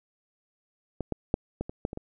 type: clicks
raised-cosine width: 2 ms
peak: -17 / -15 / -9 / -17 / -23 / -14 / -23 / -22 dBFS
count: 8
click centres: 1.007 / 1.123 / 1.341 / 1.61 / 1.695 / 1.851 / 1.931 / 1.974 s
effects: none